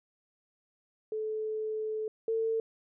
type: tone pair in turn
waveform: sine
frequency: 434 / 449 Hz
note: A4 / A4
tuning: -24 / +35 cents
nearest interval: minor second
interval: 59 cents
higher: second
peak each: -31 / -27 dBFS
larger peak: second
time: 1.12-2.08 / 2.28-2.6 s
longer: first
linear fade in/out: 2 ms
effects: none